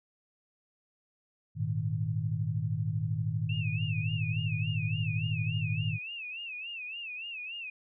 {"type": "chord", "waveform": "sine", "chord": "Ab suspended second", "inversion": "none", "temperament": "equal", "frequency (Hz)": [103.83, 116.54, 155.56], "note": ["Ab2", "Bb2", "Eb3"], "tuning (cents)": [0, 0, 0], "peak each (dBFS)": -33, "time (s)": [1.55, 5.99], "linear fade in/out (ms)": 50}
{"type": "tone with vibrato", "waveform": "sine", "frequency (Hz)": 2637, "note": "E7", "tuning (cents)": 0, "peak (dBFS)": -37, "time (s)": [3.49, 7.7], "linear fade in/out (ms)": 5, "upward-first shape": "sine", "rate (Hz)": 3.5, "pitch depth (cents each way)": 130}
{"effects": []}